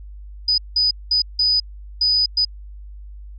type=tone bursts at uneven times; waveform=sine; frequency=4978 Hz; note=D#8; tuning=in tune; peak=-14 dBFS; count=6; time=0.48-0.58 / 0.76-0.91 / 1.11-1.22 / 1.39-1.6 / 2.01-2.26 / 2.37-2.45 s; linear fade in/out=5 ms; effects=added 50 Hz sine -34 dBFS peak until 3.38 s